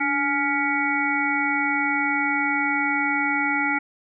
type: harmonic tone with a mistuned harmonic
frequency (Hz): 280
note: C#4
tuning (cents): +18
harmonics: 1 / 3 / 5 / 7 / 8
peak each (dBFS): -27 / -27 / -27 / -27 / -25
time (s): 0-3.79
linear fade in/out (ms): 10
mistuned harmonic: 1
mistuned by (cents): +61
effects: none